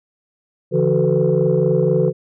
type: tone cluster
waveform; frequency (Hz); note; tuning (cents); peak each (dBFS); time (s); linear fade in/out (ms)
sine; 145.5 / 169.5 / 374 / 441.2 / 501; D3 / E3 / F#4 / A4 / B4; -16 / +49 / +19 / +5 / +25; -19; 0.71-2.13; 50
effects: tanh soft clip ceiling -5 dBFS